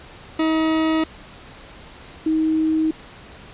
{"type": "tone pair in turn", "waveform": ["40% pulse", "sine"], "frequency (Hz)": [318.2, 316], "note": ["D#4", "D#4"], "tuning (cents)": [39, 27], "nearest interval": "unison", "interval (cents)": 12, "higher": "first", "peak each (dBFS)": -16, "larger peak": "neither", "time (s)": [[0.39, 1.04], [2.26, 2.91]], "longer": "neither", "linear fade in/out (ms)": 5, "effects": ["pink hiss -42 dBFS RMS until 3.53 s", "resampled to 8000 Hz"]}